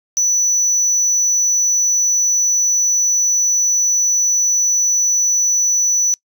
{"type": "tone", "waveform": "sine", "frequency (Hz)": 5950, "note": "F#8", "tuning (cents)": 9, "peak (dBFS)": -10, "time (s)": [0.17, 6.14], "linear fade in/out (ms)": 0, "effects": ["noise-tail reverb RT60 0.1 s tail -25 dB re dry", "tanh soft clip ceiling -11 dBFS"]}